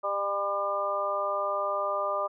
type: harmonic tone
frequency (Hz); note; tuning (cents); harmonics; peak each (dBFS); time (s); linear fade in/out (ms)
200; G3; +35; 2 / 3 / 4 / 5 / 6; -40 / -30 / -38 / -35 / -30; 0.03-2.28; 20
effects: none